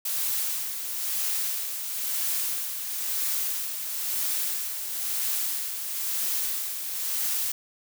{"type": "noise with tremolo", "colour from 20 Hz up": "blue", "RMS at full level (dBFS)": -27, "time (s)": [0.05, 7.52], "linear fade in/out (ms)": 5, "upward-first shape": "sine", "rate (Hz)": 1, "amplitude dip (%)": 50, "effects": []}